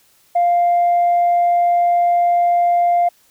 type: tone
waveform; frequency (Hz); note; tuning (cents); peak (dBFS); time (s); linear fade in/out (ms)
sine; 698.5; F5; 0; -10; 0.35-3.09; 10
effects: tanh soft clip ceiling -9 dBFS + white hiss -55 dBFS RMS until 3.3 s